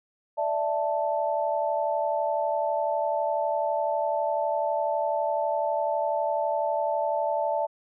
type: chord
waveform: sine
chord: D suspended second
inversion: none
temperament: equal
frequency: 587.3 / 659.3 / 880 Hz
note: D5 / E5 / A5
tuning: 0 / 0 / 0 cents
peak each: -28 dBFS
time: 0.37-7.67 s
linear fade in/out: 20 ms
effects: none

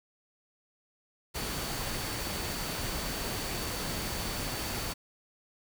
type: tone in noise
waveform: sine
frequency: 4513 Hz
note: C#8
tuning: 30 cents sharp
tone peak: -44 dBFS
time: 1.34-4.94 s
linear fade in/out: 20 ms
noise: pink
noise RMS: -35 dBFS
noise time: 1.34-4.94 s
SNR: -12 dB
effects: none

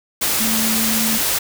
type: tone in noise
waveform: sine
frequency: 222.3 Hz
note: A3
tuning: 18 cents sharp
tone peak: -21 dBFS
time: 0.4-1.18 s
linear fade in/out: 10 ms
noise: white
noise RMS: -19 dBFS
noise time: 0.21-1.39 s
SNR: -5 dB
effects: none

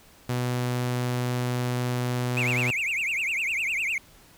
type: tone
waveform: sawtooth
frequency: 123.8 Hz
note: B2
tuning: 5 cents sharp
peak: -21 dBFS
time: 0.29-2.71 s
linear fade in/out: 5 ms
type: tone with vibrato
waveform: triangle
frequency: 2400 Hz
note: D7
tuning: 37 cents sharp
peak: -23 dBFS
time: 2.37-3.98 s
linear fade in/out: 2 ms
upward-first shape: triangle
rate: 9.9 Hz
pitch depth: 280 cents each way
effects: pink hiss -54 dBFS RMS until 4.37 s

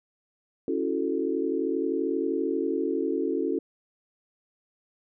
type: chord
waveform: sine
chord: F# minor seventh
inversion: second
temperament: equal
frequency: 277.2 / 329.6 / 370 / 440 Hz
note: C#4 / E4 / F#4 / A4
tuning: 0 / 0 / 0 / 0 cents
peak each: -30 dBFS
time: 0.68-3.59 s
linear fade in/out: 2 ms
effects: none

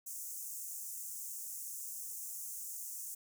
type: high-pass noise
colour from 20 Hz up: pink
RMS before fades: -44 dBFS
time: 0.06-3.15 s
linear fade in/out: 10 ms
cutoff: 6400 Hz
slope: 48 dB/octave
effects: none

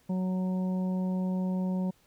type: harmonic tone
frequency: 185 Hz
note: F#3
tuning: in tune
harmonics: 1 / 2 / 3 / 4 / 5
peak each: -27 / -43 / -41 / -50 / -46 dBFS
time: 0.09-1.91 s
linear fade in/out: 10 ms
effects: pink hiss -65 dBFS RMS until 2.06 s

